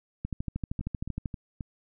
two click trains, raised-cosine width 5 ms, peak -19 / -23 dBFS, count 14 / 4, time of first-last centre 0.25-1.258 / 0.81-1.608 s, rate 12.9 / 3.76 Hz, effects none

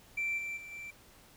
triangle tone with level steps, 2344 Hz, D7, 4 cents flat, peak -28 / -34 / -43 / -40 dBFS, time 0.17-0.91 s, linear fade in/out 10 ms, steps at 0.37 / 0.56 / 0.71 s, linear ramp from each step 20 ms, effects tanh soft clip ceiling -27 dBFS + pink hiss -59 dBFS RMS until 1.36 s

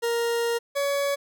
40% pulse tone pair in turn, 467.9 / 563.6 Hz, A#4 / C#5, +6 / +29 cents, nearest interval minor third, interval 323 cents, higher second, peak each -22 / -22 dBFS, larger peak neither, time 0.02-0.59 / 0.75-1.16 s, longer first, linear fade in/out 20 ms, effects none

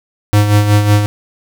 square tone with tremolo, 103.83 Hz, G#2, in tune, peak -6 dBFS, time 0.33-1.06 s, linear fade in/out 0 ms, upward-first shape sine, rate 5.4 Hz, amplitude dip 55%, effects none

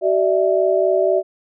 sine tone cluster, 380.2 / 592 / 656 Hz, F#4 / D5 / E5, +47 / +14 / -9 cents, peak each -18 dBFS, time 0.01-1.23 s, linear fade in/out 50 ms, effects none

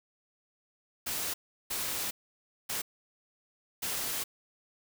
white noise bursts at uneven times, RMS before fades -34 dBFS, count 4, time 1.06-1.34 / 1.7-2.11 / 2.69-2.82 / 3.82-4.24 s, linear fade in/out 10 ms, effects none

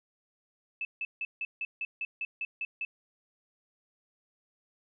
sine tone bursts, 2622 Hz, E7, 10 cents flat, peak -31 dBFS, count 11, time 0.81-2.85 s, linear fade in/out 2 ms, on 40 ms, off 160 ms, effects none

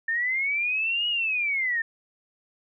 sine linear two-way sweep, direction up then down, 1786 to 2913 to 1786 Hz, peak -23 dBFS, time 0.08-1.82 s, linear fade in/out 5 ms, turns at 1.08 s, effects none

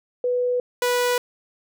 sine / sawtooth tone pair in turn, 493.9 / 490.8 Hz, B4 / B4, 0 / -11 cents, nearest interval unison, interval 11 cents, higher first, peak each -19 / -15 dBFS, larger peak second, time 0.24-0.6 / 0.82-1.18 s, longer neither, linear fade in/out 2 ms, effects none

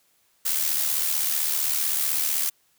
blue noise with amplitude modulation, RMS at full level -22 dBFS, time 0.45-2.5 s, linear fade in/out 10 ms, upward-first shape sine, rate 75.7 Hz, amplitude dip 55%, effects white hiss -65 dBFS RMS until 2.78 s

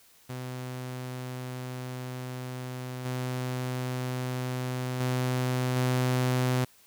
sawtooth tone with level steps, 126.9 Hz, B2, 47 cents sharp, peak -31 / -26 / -22 / -20 dBFS, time 0.29-6.65 s, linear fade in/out 10 ms, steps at 3.05 / 5 / 5.76 s, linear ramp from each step 5 ms, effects white hiss -59 dBFS RMS until 6.86 s

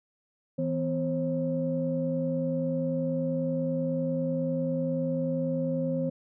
sine tone cluster, 162.9 / 253.1 / 535 Hz, E3 / B3 / C5, -20 / +43 / +38 cents, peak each -30 dBFS, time 0.58-6.1 s, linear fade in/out 10 ms, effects tanh soft clip ceiling -16 dBFS

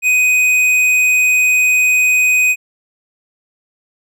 sine tone with tanh clipping, 2500 Hz, D#7, 8 cents sharp, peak -11 dBFS, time 0.02-2.56 s, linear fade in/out 50 ms, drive 11 dB, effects none

